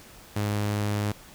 sawtooth tone, 103.83 Hz, G#2, in tune, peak -21 dBFS, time 0.36-1.12 s, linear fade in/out 5 ms, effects pink hiss -49 dBFS RMS until 1.34 s

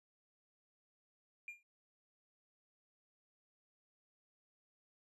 triangle tone with exponential decay, 2400 Hz, D7, 37 cents sharp, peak -38 dBFS, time 1.48-1.63 s, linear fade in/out 2 ms, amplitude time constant 32 ms, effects tanh soft clip ceiling -40 dBFS + resampled to 32000 Hz

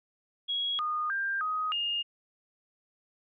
sine tone with pitch steps, 3316 / 1227 / 1590 / 1255 / 2834 Hz, G#7 / D#6 / G6 / D#6 / F7, -3 / -25 / +24 / +15 / +25 cents, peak -28 dBFS, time 0.48-2.03 s, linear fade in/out 20 ms, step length 310 ms, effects none

